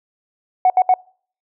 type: tone bursts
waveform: sine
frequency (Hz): 740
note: F#5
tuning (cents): 0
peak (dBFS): -8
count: 3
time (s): 0.65-0.94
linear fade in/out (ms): 2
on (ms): 50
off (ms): 70
effects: noise-tail reverb RT60 0.5 s tail -26 dB re dry + tanh soft clip ceiling -5 dBFS